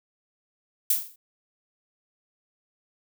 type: noise with exponential decay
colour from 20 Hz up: violet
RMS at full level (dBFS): -18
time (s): 0.9-1.16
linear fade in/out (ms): 5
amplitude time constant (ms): 56
effects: none